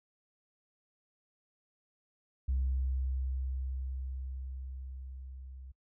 sine tone with level ramp, 65.41 Hz, C2, in tune, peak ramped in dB -26 to -45 dBFS, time 2.48-5.72 s, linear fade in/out 10 ms, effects noise-tail reverb RT60 0.1 s tail -25 dB re dry + tanh soft clip ceiling -25 dBFS

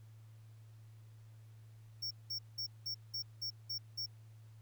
square tone bursts, 5480 Hz, F8, 34 cents flat, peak -38 dBFS, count 8, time 2.02-4.062 s, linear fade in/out 10 ms, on 89 ms, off 190 ms, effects added 110 Hz sine -54 dBFS peak until 4.61 s + pink hiss -72 dBFS RMS until 4.61 s

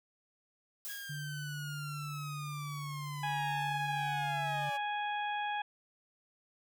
blue noise with exponential decay, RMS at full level -40 dBFS, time 0.85-1.41 s, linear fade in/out 0 ms, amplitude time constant 120 ms
sawtooth linear sweep, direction down, 1655 to 565 Hz, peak -39 dBFS, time 0.88-4.78 s, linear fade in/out 20 ms
sine tone with pitch glide, 146.8 to 144.61 Hz, D3 to D3, 0 to -26 cents, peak -39 dBFS, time 1.09-4.7 s, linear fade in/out 10 ms, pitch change -26 cents, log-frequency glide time 2.05-4.04 s
harmonic tone, 830.6 Hz, G#5, in tune, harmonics 1 / 2 / 3 / 4, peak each -34 / -40 / -44 / -46 dBFS, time 3.23-5.62 s, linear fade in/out 5 ms
effects none

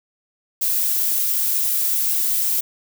violet noise, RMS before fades -20 dBFS, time 0.61-2.61 s, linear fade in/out 10 ms, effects none

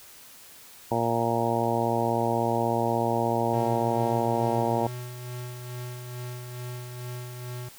harmonic tone, 116.54 Hz, A#2, in tune, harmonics 1 / 2 / 3 / 4 / 5 / 6 / 7 / 8, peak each -31 / -31 / -31 / -31 / -31 / -31 / -31 / -31 dBFS, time 0.91-4.87 s, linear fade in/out 5 ms
square tone with tremolo, 123.47 Hz, B2, in tune, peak -34 dBFS, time 3.53-7.69 s, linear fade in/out 5 ms, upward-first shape sine, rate 2.3 Hz, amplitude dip 40%
effects white hiss -49 dBFS RMS until 7.78 s

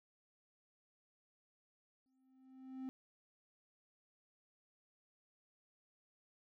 triangle tone with exponential growth, 261.6 Hz, C4, in tune, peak -38 dBFS, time 2.06-2.89 s, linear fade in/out 0 ms, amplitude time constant 180 ms, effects none

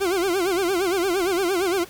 40% pulse tone with vibrato, 367.1 Hz, F#4, 14 cents flat, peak -19 dBFS, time 0-1.85 s, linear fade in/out 20 ms, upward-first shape sine, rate 8.7 Hz, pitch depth 150 cents each way, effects pink hiss -44 dBFS RMS until 1.89 s

